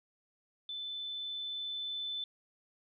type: tone with level ramp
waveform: sine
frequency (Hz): 3517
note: A7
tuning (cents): -1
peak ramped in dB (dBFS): -38 to -35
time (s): 0.69-2.24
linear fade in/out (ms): 2
effects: none